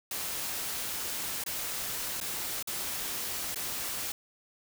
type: noise with dropouts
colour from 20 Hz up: white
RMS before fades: -35 dBFS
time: 0.11-4.12 s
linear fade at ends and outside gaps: 2 ms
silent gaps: 1.438-1.462 / 2.202-2.212 / 2.627-2.673 / 3.545-3.558 s
effects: none